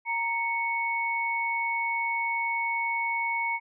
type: tone pair together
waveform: sine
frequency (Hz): 930.6 / 2215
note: A#5 / C#7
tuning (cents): -3 / -2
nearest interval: octave + minor third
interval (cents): 1501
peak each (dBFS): -29 / -28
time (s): 0.05-3.6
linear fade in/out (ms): 50
effects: none